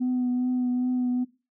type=tone with vibrato; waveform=sine; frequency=249.9 Hz; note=B3; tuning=21 cents sharp; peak=-21 dBFS; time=0-1.25 s; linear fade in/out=20 ms; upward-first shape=triangle; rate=2.5 Hz; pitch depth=21 cents each way; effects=noise-tail reverb RT60 0.3 s tail -18 dB re dry + tanh soft clip ceiling -20 dBFS